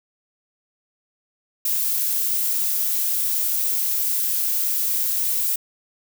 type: noise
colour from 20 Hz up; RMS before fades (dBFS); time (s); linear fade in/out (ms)
violet; -22; 1.65-5.56; 5
effects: none